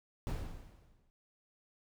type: noise with exponential decay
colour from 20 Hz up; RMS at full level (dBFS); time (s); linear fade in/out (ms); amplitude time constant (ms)
brown; -34; 0.27-1.1; 0; 180
effects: none